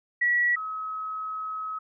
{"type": "tone pair in turn", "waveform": "sine", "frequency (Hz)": [1933, 1279.4], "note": ["B6", "D#6"], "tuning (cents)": [-38, 48], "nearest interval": "perfect fifth", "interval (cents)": 714, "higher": "first", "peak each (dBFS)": [-20, -30], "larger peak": "first", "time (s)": [[0.21, 0.56], [0.56, 1.79]], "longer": "second", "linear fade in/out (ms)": 10, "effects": []}